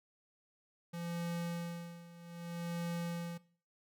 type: tone with tremolo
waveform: square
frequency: 170.8 Hz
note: F3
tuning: 38 cents flat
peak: -37 dBFS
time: 0.93-3.38 s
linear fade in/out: 10 ms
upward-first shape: sine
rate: 0.63 Hz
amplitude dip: 85%
effects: noise-tail reverb RT60 0.5 s tail -20 dB re dry